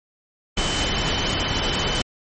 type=tone in noise; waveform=sine; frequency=3038 Hz; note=F#7; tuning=45 cents sharp; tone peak=-27 dBFS; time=0.57-2.02 s; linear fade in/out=5 ms; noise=pink; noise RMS=-23 dBFS; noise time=0.57-2.02 s; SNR=-7 dB; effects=MP3 32 kbps

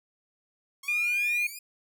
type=exponential sweep; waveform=5% pulse; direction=up; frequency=1081 to 2500 Hz; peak=-30 dBFS; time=0.83-1.59 s; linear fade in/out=5 ms
type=tone; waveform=sine; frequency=2426 Hz; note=D#7; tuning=44 cents flat; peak=-24 dBFS; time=0.88-1.47 s; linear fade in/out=5 ms
effects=none

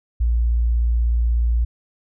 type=tone; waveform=sine; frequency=58.27 Hz; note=A#1; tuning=in tune; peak=-15 dBFS; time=0.2-1.65 s; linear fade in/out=10 ms; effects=none

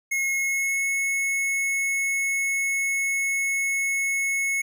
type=tone with pitch glide; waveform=square; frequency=2168 to 2192 Hz; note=C#7 to C#7; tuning=-39 to -20 cents; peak=-23 dBFS; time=0.11-4.62 s; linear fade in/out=10 ms; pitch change=+19 cents; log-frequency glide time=0.34-0.85 s; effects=none

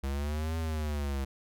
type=linear two-way sweep; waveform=square; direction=up then down; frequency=66.9 to 81.9 to 66.9 Hz; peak=-31 dBFS; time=0.03-1.25 s; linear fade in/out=10 ms; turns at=0.57 s; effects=none

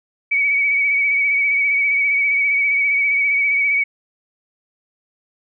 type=tone with vibrato; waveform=sine; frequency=2261 Hz; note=C#7; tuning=34 cents sharp; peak=-14 dBFS; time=0.31-3.84 s; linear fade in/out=10 ms; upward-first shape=sine; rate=15 Hz; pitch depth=37 cents each way; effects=none

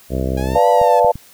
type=harmonic tone; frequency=65.3 Hz; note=C2; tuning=3 cents flat; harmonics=1 / 2 / 3 / 4 / 5 / 6 / 7 / 8 / 9 / 10; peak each=-21 / -24 / -26 / -27 / -28 / -29 / -29 / -30 / -31 / -31 dBFS; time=0.09-0.59 s; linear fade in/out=50 ms
type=linear two-way sweep; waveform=sawtooth; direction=up then down; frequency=810 to 987.8 to 856 Hz; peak=-25 dBFS; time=0.37-1 s; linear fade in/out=5 ms; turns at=0.69 s
type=chord; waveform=sine; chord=B half-diminished seventh; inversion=none; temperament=equal; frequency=493.9 / 587.3 / 698.5 / 880 Hz; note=B4 / D5 / F5 / A5; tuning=0 / 0 / 0 / 0 cents; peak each=-15 dBFS; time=0.55-1.12 s; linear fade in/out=10 ms
type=clicks; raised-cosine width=5 ms; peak=-17 dBFS; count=3; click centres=0.815 / 1.047 / 1.156 s
effects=white hiss -46 dBFS RMS until 1.33 s

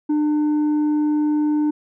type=tone with tanh clipping; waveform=sine; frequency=300 Hz; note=D4; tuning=37 cents sharp; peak=-17 dBFS; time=0.09-1.71 s; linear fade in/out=10 ms; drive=4 dB; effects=none

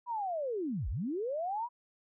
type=linear two-way sweep; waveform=sine; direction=down then up; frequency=992 to 40.13 to 992 Hz; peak=-32 dBFS; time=0.06-1.69 s; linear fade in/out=50 ms; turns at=0.89 s; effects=none

